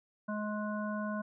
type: harmonic tone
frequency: 210.7 Hz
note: G#3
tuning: 25 cents sharp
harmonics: 1 / 3 / 5 / 7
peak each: -35 / -40 / -42 / -43 dBFS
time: 0.28-1.22 s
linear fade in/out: 10 ms
effects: none